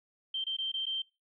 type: tone with dropouts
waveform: sine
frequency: 3136 Hz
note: G7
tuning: in tune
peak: -31 dBFS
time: 0.34-1.02 s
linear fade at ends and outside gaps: 5 ms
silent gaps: 0.441-0.466 / 0.567-0.585 / 0.718-0.739 / 0.856-0.865 s
effects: noise-tail reverb RT60 0.3 s tail -24 dB re dry